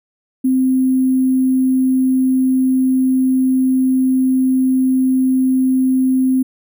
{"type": "tone with sample-and-hold", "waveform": "sine", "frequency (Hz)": 260, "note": "C4", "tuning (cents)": -11, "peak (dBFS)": -11, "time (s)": [0.44, 6.43], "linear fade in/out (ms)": 10, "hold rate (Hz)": 11025, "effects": []}